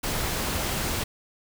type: noise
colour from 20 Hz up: pink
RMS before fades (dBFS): -28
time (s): 0.03-1.04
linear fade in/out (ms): 10
effects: none